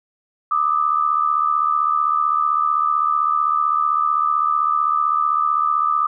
sine tone pair together, 1194 / 1269.7 Hz, D6 / D#6, +28 / +35 cents, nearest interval minor second, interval 107 cents, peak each -17 / -20 dBFS, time 0.51-6.07 s, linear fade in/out 5 ms, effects none

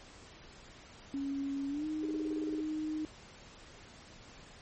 sine tone with pitch glide, 277.2 to 309.4 Hz, C#4 to D#4, 0 to -10 cents, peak -33 dBFS, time 1.14-3.05 s, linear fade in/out 0 ms, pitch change +190 cents, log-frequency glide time 1.68-1.86 s
sine tone bursts, 400 Hz, G4, 35 cents sharp, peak -37 dBFS, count 11, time 2.03-2.605 s, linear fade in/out 2 ms, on 25 ms, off 30 ms
effects pink hiss -54 dBFS RMS until 4.61 s + MP3 32 kbps

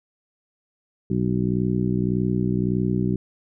harmonic tone, 61.74 Hz, B1, in tune, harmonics 1 / 2 / 3 / 4 / 5 / 6, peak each -34 / -25 / -23 / -30 / -28 / -29 dBFS, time 1.1-3.16 s, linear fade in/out 5 ms, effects none

